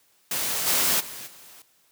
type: noise with level steps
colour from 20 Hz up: white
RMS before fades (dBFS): -27 / -22 / -38 / -48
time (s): 0.31-1.62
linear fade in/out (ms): 2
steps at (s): 0.66 / 0.99 / 1.26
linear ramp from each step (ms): 20
effects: white hiss -63 dBFS RMS until 1.91 s + high-pass 100 Hz 12 dB/octave